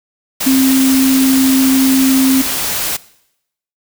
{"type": "tone in noise", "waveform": "sine", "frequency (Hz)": 264.8, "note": "C4", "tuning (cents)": 21, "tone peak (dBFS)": -8, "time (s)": [0.46, 2.42], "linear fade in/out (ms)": 10, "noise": "white", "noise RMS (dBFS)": -18, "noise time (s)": [0.4, 2.97], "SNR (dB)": 7, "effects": ["noise-tail reverb RT60 0.8 s tail -20 dB re dry"]}